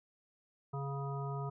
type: harmonic tone with a mistuned harmonic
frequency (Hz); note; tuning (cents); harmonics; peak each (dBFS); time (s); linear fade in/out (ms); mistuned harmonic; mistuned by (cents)
138.59; C#3; 0; 1 / 3 / 5 / 7 / 9; -37 / -45 / -47 / -47 / -47; 0.73-1.5; 10; 5; +20
effects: none